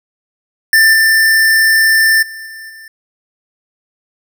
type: tone with level steps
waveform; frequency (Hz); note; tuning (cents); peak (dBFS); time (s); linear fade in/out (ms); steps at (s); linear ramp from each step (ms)
square; 1782; A6; +22; -6 / -8 / -27 / -29 / -33; 0.73-2.88; 2; 0.93 / 2.22 / 2.46 / 2.69; 10
effects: none